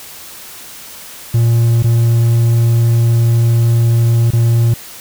triangle tone with dropouts, 116.54 Hz, A#2, in tune, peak -6 dBFS, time 1.34-4.74 s, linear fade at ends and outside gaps 5 ms, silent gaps 1.826-1.841 / 4.307-4.332 s, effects white hiss -33 dBFS RMS until 5 s

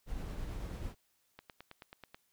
brown noise with tremolo, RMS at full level -39 dBFS, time 0.06-0.95 s, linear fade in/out 50 ms, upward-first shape sine, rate 9.1 Hz, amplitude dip 25%
click train, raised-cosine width 0.3 ms, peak -32 dBFS, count 8, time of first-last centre 1.39-2.145 s, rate 9.27 Hz
effects white hiss -75 dBFS RMS until 2.32 s

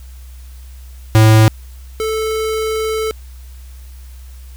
square tone pair in turn, 109.7 / 438.8 Hz, A2 / A4, -5 / -5 cents, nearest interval 2 octaves, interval 2400 cents, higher second, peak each -6 / -17 dBFS, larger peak first, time 1.15-1.48 / 2-3.11 s, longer second, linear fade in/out 0 ms, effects added 63 Hz sine -32 dBFS peak until 4.56 s + white hiss -48 dBFS RMS until 4.56 s

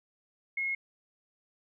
sine tone, 2163 Hz, C#7, 43 cents flat, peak -29 dBFS, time 0.57-0.75 s, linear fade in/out 5 ms, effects none

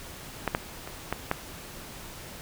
clicks, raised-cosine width 0.5 ms, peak -10 / -9 / -23 / -12 / -9 dBFS, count 5, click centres 0.477 / 0.549 / 0.875 / 1.126 / 1.314 s, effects pink hiss -43 dBFS RMS until 2.41 s

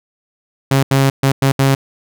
sawtooth tone bursts at uneven times, 136 Hz, C#3, 33 cents flat, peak -6 dBFS, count 5, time 0.71-0.83 / 0.91-1.1 / 1.23-1.32 / 1.42-1.52 / 1.59-1.75 s, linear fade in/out 5 ms, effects none

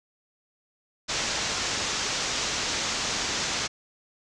white low-pass noise, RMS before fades -29 dBFS, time 1.08-3.68 s, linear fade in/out 20 ms, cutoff 7000 Hz, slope 48 dB/octave, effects none

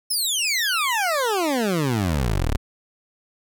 20% pulse exponential sweep, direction down, 5370 to 31.47 Hz, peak -15 dBFS, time 0.1-2.57 s, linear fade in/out 10 ms, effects none

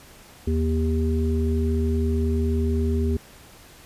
harmonic tone, 79.2 Hz, D#2, 31 cents sharp, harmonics 1 / 3 / 5, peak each -21 / -26 / -28 dBFS, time 0.47-3.17 s, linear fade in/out 5 ms, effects pink hiss -48 dBFS RMS until 3.85 s + resampled to 32000 Hz

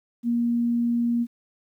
sine tone, 236.6 Hz, A#3, 26 cents sharp, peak -20 dBFS, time 0.23-1.27 s, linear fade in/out 50 ms, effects 10-bit

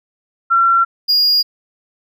sine / triangle tone pair in turn, 1361 / 4850 Hz, F6 / D#8, -45 / -45 cents, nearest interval octave + minor seventh, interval 2200 cents, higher second, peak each -9 dBFS, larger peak neither, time 0.5-0.85 / 1.08-1.43 s, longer neither, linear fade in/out 20 ms, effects none

